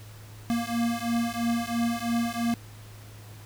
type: beating tone pair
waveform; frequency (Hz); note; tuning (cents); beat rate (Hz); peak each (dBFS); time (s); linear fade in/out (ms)
square; 232.6 / 235.6; A#3 / A#3; -4 / +19; 3; -29; 0.5-2.54; 0
effects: added 106 Hz sine -44 dBFS peak until 3.45 s + pink hiss -51 dBFS RMS until 3.45 s